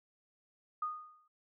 sine tone with exponential decay, 1233 Hz, D#6, 16 cents flat, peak -31 dBFS, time 0.82-1.28 s, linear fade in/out 5 ms, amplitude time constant 100 ms, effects none

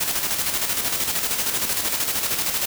white noise with tremolo, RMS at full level -22 dBFS, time 0-2.66 s, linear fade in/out 10 ms, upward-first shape square, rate 13 Hz, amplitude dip 45%, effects none

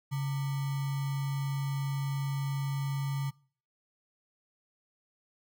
sine tone with sample-and-hold, 138.59 Hz, C#3, in tune, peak -29 dBFS, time 0.11-3.31 s, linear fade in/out 20 ms, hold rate 1050 Hz, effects noise-tail reverb RT60 0.5 s tail -24 dB re dry

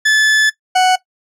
40% pulse tone pair in turn, 1733 / 741.4 Hz, A6 / F#5, -27 / +3 cents, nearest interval octave + minor third, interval 1470 cents, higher first, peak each -8 / -8 dBFS, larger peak neither, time 0.05-0.5 / 0.75-0.96 s, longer first, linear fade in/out 10 ms, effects noise-tail reverb RT60 0.1 s tail -17 dB re dry + low-pass 8000 Hz 12 dB/octave

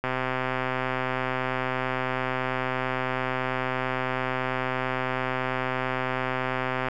click train, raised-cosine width 0.5 ms, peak -12 dBFS, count 884, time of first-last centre 0.04-6.885 s, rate 129 Hz, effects none

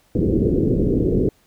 white low-pass noise, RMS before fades -18 dBFS, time 0.15-1.29 s, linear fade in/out 2 ms, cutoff 440 Hz, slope 48 dB/octave, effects pink hiss -59 dBFS RMS until 1.46 s

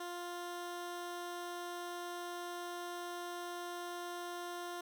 15% pulse tone, 350.5 Hz, F4, 6 cents sharp, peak -35 dBFS, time 0-4.81 s, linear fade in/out 5 ms, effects none

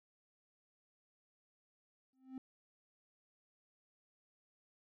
triangle tone with exponential growth, 261.4 Hz, C4, 1 cent flat, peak -38 dBFS, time 2.13-2.38 s, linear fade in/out 2 ms, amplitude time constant 53 ms, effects none

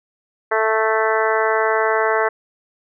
harmonic tone, 220 Hz, A3, in tune, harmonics 2 / 3 / 4 / 5 / 6 / 7 / 8 / 9, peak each -20 / -22 / -23 / -24 / -25 / -25 / -26 / -27 dBFS, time 0.51-2.29 s, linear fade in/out 10 ms, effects none

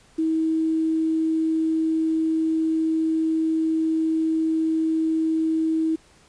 sine tone with quantisation, 320.4 Hz, E4, 49 cents flat, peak -19 dBFS, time 0.18-5.96 s, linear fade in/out 10 ms, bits 8, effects pink hiss -55 dBFS RMS until 6.28 s + resampled to 22050 Hz

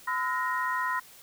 sine tone cluster, 1013 / 1296 / 1431 / 1869 Hz, B5 / E6 / F6 / A#6, +44 / -30 / +42 / +4 cents, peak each -29 / -37 / -35 / -32 dBFS, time 0.07-1 s, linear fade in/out 10 ms, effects white hiss -52 dBFS RMS until 1.22 s

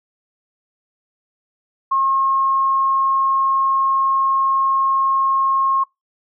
sine tone, 1078 Hz, C#6, 49 cents flat, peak -14 dBFS, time 1.91-5.84 s, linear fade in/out 10 ms, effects noise-tail reverb RT60 0.2 s tail -24 dB re dry

